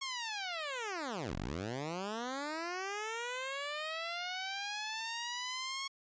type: linear two-way sweep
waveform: 10% pulse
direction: down then up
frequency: 1100 to 37 to 1100 Hz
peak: -29 dBFS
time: 0.01-5.88 s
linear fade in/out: 10 ms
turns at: 1.36 s
effects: resampled to 16000 Hz